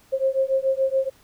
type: beating tone pair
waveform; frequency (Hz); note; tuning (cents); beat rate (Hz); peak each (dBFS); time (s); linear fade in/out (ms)
sine; 530 / 537; C5 / C5; +22 / +45; 7; -22; 0.12-1.1; 20
effects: pink hiss -56 dBFS RMS until 1.23 s